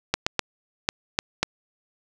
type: clicks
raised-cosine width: 0.2 ms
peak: -3 dBFS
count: 6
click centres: 0.14 / 0.265 / 0.393 / 0.889 / 1.189 / 1.43 s
effects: none